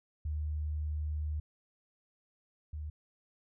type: tone pair in turn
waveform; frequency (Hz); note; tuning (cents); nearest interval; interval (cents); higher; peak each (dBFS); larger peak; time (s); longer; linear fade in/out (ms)
sine; 75.9 / 75.9; D#2 / D#2; -42 / -42; unison; 0; neither; -32 / -37; first; 0.25-1.4 / 2.73-2.9; first; 5
effects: none